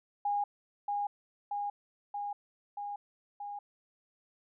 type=tone with echo; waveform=sine; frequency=817 Hz; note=G#5; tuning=29 cents flat; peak=-28 dBFS; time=0.25-0.44 s; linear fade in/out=5 ms; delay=630 ms; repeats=5; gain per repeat=-2 dB; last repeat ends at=3.59 s; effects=none